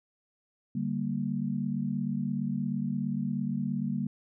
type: chord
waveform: sine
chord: G minor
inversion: second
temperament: equal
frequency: 146.83 / 196 / 233.1 Hz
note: D3 / G3 / Bb3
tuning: 0 / 0 / 0 cents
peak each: -34 / -32 / -32 dBFS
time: 0.75-4.07 s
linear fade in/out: 5 ms
effects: none